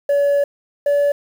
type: tone pair in turn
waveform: sine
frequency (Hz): 569 / 574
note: C#5 / D5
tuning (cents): +45 / -40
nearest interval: unison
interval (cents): 15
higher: second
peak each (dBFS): -10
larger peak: neither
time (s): 0.09-0.44 / 0.86-1.12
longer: first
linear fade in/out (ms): 5
effects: tanh soft clip ceiling -12 dBFS + 7-bit